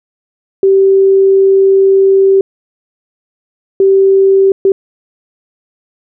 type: tone bursts at uneven times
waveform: sine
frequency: 387.9 Hz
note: G4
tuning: 18 cents flat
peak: -4 dBFS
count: 3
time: 0.63-2.41 / 3.8-4.52 / 4.65-4.72 s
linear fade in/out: 2 ms
effects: none